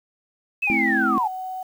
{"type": "linear sweep", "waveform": "sine", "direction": "down", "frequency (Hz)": [2637, 792], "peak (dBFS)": -19, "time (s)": [0.62, 1.28], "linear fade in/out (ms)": 10}
{"type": "tone with pitch glide", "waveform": "sine", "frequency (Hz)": [810, 747.1], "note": ["G#5", "F#5"], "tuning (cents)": [-43, 17], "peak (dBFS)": -28, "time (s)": [0.67, 1.63], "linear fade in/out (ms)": 5, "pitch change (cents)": -140, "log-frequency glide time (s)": [0.77, 1.19]}
{"type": "chord", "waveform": "sine", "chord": "A minor", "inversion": "none", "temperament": "equal with one note detuned", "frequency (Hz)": [217.3, 261.6, 329.6], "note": ["A3", "C4", "E4"], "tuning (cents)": [-21, 0, 0], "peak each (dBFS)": -25, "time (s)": [0.7, 1.18], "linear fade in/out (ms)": 0}
{"effects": ["tanh soft clip ceiling -7 dBFS", "8-bit"]}